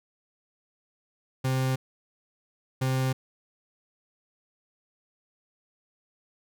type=tone pair in turn; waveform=40% pulse; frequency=130.81 / 130.81 Hz; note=C3 / C3; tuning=0 / 0 cents; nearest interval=unison; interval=0 cents; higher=neither; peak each=-23 dBFS; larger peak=neither; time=1.44-1.76 / 2.81-3.13 s; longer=neither; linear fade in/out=10 ms; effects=none